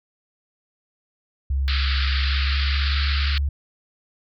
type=tone with pitch glide; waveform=sine; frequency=67.9 to 70.54 Hz; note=C#2 to C#2; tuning=-35 to +31 cents; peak=-19 dBFS; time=1.5-3.49 s; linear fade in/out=5 ms; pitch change=+66 cents; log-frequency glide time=2.11-3.04 s
type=band-pass noise; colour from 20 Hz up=white; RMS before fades=-28 dBFS; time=1.68-3.38 s; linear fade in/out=0 ms; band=1200 to 4800 Hz; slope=96 dB/octave
effects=none